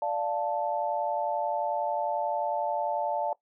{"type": "chord", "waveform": "sine", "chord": "D minor", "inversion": "none", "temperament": "equal", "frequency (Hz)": [587.3, 698.5, 880], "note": ["D5", "F5", "A5"], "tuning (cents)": [0, 0, 0], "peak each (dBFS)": [-31, -32, -30], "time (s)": [0.02, 3.33], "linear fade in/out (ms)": 2, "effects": ["noise-tail reverb RT60 0.1 s tail -19 dB re dry"]}